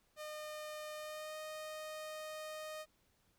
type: tone with pitch glide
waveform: sawtooth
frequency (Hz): 609 to 618.9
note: D#5 to D#5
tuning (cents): -37 to -9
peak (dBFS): -40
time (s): 0.16-2.86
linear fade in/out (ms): 50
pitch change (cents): +28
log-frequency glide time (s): 0.95-1.37
effects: pink hiss -75 dBFS RMS until 3.38 s